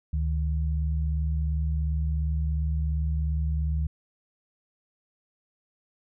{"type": "tone pair together", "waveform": "sine", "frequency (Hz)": [72.74, 155.56], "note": ["D2", "D#3"], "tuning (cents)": [-16, 0], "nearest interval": "octave + minor second", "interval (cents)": 1316, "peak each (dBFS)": [-24, -32], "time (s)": [0.13, 3.87], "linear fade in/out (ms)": 5, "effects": []}